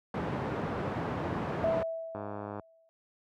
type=band-pass noise; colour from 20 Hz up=pink; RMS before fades=-34 dBFS; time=0.14-1.83 s; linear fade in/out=2 ms; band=100 to 1200 Hz; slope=12 dB/octave
type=tone with exponential decay; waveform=sine; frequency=655 Hz; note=E5; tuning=11 cents flat; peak=-24 dBFS; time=1.64-2.89 s; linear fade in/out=0 ms; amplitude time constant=270 ms
type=click train; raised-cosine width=1 ms; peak=-25 dBFS; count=47; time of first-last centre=2.15-2.597 s; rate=103 Hz
effects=high-pass 60 Hz 12 dB/octave